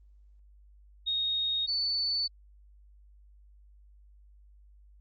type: tone pair in turn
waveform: sine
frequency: 3729 / 4488 Hz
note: A#7 / C#8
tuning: 0 / +21 cents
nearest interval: minor third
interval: 321 cents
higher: second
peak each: -27 / -27 dBFS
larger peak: neither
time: 1.06-1.67 / 1.67-2.28 s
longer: neither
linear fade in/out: 20 ms
effects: added 50 Hz sine -54 dBFS peak until 5 s + Opus 32 kbps